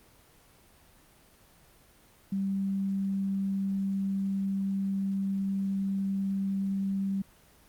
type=tone; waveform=sine; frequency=195.1 Hz; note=G3; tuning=8 cents flat; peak=-27 dBFS; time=2.32-7.22 s; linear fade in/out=5 ms; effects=pink hiss -59 dBFS RMS until 7.68 s + Opus 24 kbps